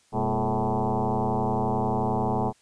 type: tone with frequency modulation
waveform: sine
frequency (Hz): 317.2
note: D#4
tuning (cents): +33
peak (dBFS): -22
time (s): 0.12-2.53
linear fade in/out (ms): 50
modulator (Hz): 111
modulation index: 5.6
effects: white hiss -62 dBFS RMS until 2.61 s + resampled to 22050 Hz